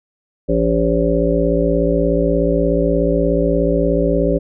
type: harmonic tone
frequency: 56.7 Hz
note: A#1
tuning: 47 cents flat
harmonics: 1 / 3 / 5 / 7 / 9 / 10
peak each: -20 / -20 / -20 / -20 / -20 / -20 dBFS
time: 0.48-4.39 s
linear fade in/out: 20 ms
effects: none